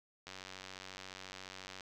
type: click train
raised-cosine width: 0.2 ms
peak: -29 dBFS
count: 146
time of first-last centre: 0.27-1.808 s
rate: 94.3 Hz
effects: none